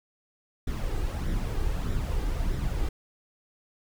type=noise with flanger; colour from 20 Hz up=brown; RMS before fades=-28 dBFS; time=0.67-2.89 s; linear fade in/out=5 ms; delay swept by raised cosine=0.54 to 2.54 ms; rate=1.6 Hz; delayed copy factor=+0.5; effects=none